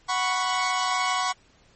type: chord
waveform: sawtooth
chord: F# suspended fourth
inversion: none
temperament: equal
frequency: 740 / 987.8 / 1108.7 Hz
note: F#5 / B5 / C#6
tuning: 0 / 0 / 0 cents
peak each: -24 / -25 / -22 dBFS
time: 0.08-1.33 s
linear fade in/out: 20 ms
effects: pink hiss -59 dBFS RMS until 1.75 s + MP3 32 kbps